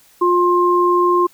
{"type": "tone pair together", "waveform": "sine", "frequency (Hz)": [353.9, 1058.8], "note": ["F4", "C6"], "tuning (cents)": [23, 20], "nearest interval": "octave + perfect fifth", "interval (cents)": 1897, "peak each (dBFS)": -14, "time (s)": [0.21, 1.27], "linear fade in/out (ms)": 10, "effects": ["white hiss -51 dBFS RMS until 1.33 s"]}